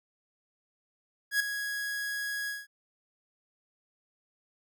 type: tone with ADSR envelope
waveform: 45% pulse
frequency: 1661.2 Hz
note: G#6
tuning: in tune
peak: -22 dBFS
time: 1.31-2.67 s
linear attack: 91 ms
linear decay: 4 ms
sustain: -10 dB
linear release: 190 ms
effects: none